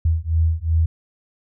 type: beating tone pair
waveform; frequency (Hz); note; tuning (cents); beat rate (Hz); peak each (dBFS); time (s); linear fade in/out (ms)
sine; 80 / 82.7; D#2 / E2; +49 / +6; 2.7; -19; 0.05-0.86; 5
effects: none